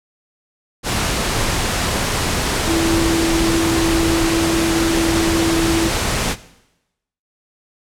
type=tone in noise; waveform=sine; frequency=330.7 Hz; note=E4; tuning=6 cents sharp; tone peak=-16 dBFS; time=2.66-5.91 s; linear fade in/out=50 ms; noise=pink; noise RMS=-19 dBFS; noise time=0.83-6.36 s; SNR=0 dB; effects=noise-tail reverb RT60 0.9 s tail -17 dB re dry + low-pass 10000 Hz 12 dB/octave